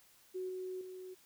sine tone with level steps, 370.7 Hz, F#4, 3 cents sharp, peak -37 / -39 / -45 dBFS, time 0.34-1.15 s, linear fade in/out 20 ms, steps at 0.49 / 0.81 s, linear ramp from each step 2 ms, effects white hiss -65 dBFS RMS until 1.25 s

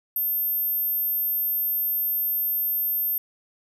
sine tone, 13290 Hz, G#9, in tune, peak -22 dBFS, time 0.16-3.18 s, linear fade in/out 2 ms, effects none

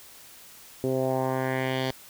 10% pulse tone with low-pass filter sweep, 130.81 Hz, C3, in tune, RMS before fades -27 dBFS, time 0.84-1.91 s, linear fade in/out 0 ms, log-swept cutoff 400 to 4400 Hz, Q 2.1, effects white hiss -49 dBFS RMS until 2.09 s

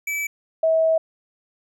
square / sine tone pair in turn, 2305 / 645.4 Hz, D7 / E5, -33 / -37 cents, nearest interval octave + minor seventh, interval 2204 cents, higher first, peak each -24 / -15 dBFS, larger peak second, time 0.07-0.27 / 0.63-0.98 s, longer second, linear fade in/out 5 ms, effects none

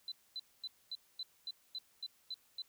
sine tone bursts, 4024 Hz, B7, 32 cents sharp, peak -39 dBFS, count 10, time 0.08-2.62 s, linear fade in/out 2 ms, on 38 ms, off 240 ms, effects white hiss -70 dBFS RMS until 2.68 s

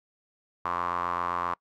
sawtooth tone with band-pass filter, 87.6 Hz, F2, 6 cents sharp, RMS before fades -30 dBFS, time 0.65-1.54 s, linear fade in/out 5 ms, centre 1100 Hz, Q 6.7, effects noise-tail reverb RT60 0.1 s tail -25 dB re dry

